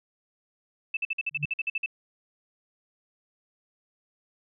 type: tone bursts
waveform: sine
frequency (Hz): 2637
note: E7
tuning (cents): 0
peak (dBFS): -25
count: 12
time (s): 0.94-1.861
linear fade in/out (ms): 5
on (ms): 30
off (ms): 51
type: tone with exponential growth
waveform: sine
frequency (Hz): 146.83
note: D3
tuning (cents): 0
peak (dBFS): -25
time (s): 1.31-1.45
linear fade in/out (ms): 2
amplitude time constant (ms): 29
effects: none